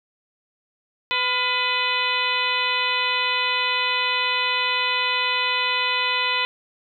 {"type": "harmonic tone with a mistuned harmonic", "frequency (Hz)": 501, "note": "B4", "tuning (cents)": 25, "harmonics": [1, 2, 3, 4, 5, 6, 7, 8], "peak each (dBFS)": [-35, -26, -32, -27, -25, -28, -29, -31], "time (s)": [1.11, 6.45], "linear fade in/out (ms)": 0, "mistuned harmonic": 3, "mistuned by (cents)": -89, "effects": []}